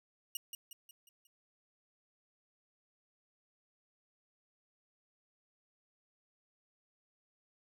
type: tone with echo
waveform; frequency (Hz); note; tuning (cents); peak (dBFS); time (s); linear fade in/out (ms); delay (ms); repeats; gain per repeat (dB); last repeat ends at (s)
10% pulse; 2865; F7; +44; -28; 0.35-0.37; 2; 180; 5; -6; 1.27
effects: none